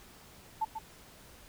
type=tone with echo; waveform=sine; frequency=880 Hz; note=A5; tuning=in tune; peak=-27 dBFS; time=0.61-0.65 s; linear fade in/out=10 ms; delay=140 ms; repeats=1; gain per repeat=-8 dB; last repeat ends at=0.79 s; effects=pink hiss -55 dBFS RMS until 1.48 s